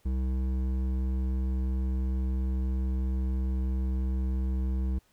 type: tone with hard clipping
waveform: triangle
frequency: 64.5 Hz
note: C2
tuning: 24 cents flat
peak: -28 dBFS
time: 0.05-4.99 s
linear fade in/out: 10 ms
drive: 14 dB
effects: pink hiss -67 dBFS RMS until 5.12 s